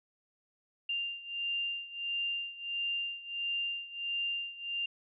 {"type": "beating tone pair", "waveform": "sine", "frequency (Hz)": [2791, 2792.5], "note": ["F7", "F7"], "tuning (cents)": [-2, -1], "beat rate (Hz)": 1.5, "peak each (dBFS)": [-35, -38], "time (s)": [0.89, 4.86], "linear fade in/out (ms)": 5, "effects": []}